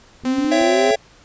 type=clicks; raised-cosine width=3 ms; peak=-25 dBFS; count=4; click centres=0.237 / 0.385 / 0.446 / 0.614 s
type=exponential sweep; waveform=sine; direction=up; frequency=246.9 to 440 Hz; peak=-17 dBFS; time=0.24-0.96 s; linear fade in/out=20 ms
type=tone; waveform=sawtooth; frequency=259.8 Hz; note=C4; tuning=12 cents flat; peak=-19 dBFS; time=0.25-0.91 s; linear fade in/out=0 ms
type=chord; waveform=square; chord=C# diminished; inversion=none; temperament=equal with one note detuned; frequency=554.4 / 669.2 / 784 Hz; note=C#5 / E5 / G5; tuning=0 / +26 / 0 cents; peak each=-21 / -19 / -24 dBFS; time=0.51-0.96 s; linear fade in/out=10 ms
effects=pink hiss -49 dBFS RMS until 1.24 s + resampled to 16000 Hz